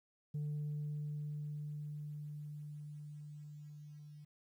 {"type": "tone with level ramp", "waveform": "sine", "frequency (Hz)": 148.6, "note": "D3", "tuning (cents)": 21, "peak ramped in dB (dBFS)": [-34, -51], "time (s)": [0.34, 4.25], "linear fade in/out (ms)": 10, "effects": ["tanh soft clip ceiling -35 dBFS", "12-bit"]}